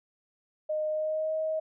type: tone with pitch glide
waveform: sine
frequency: 616 to 631.1 Hz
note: D#5 to D#5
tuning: -17 to +24 cents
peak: -27 dBFS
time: 0.69-1.6 s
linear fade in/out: 10 ms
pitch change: +41 cents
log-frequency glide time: 0.89-1.35 s
effects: none